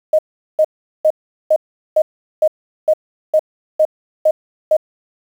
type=tone bursts; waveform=sine; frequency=622.3 Hz; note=D#5; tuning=in tune; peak=-8 dBFS; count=11; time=0.13-4.768 s; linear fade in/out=5 ms; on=58 ms; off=400 ms; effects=7-bit